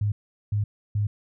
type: tone bursts at uneven times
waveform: sine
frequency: 103.83 Hz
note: G#2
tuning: in tune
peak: -21 dBFS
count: 3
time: 0.01-0.12 / 0.52-0.64 / 0.95-1.07 s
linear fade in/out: 5 ms
effects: none